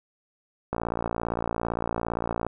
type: click train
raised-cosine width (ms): 1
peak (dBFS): -13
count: 101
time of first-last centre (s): 0.73-2.466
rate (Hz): 57.6
effects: none